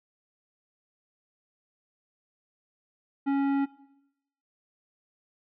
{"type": "tone with tanh clipping", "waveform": "sine", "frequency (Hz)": 277.2, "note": "C#4", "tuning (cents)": 0, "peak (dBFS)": -25, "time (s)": [3.26, 3.66], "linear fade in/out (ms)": 20, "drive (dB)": 13, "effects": ["noise-tail reverb RT60 0.8 s tail -18 dB re dry"]}